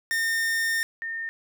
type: tone pair in turn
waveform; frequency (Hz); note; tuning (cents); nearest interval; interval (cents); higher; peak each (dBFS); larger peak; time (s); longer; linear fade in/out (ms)
45% pulse / sine; 1821 / 1821; A#6 / A#6; -41 / -41; unison; 0; neither; -23 / -29; first; 0.11-0.83 / 1.02-1.29; first; 0
effects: none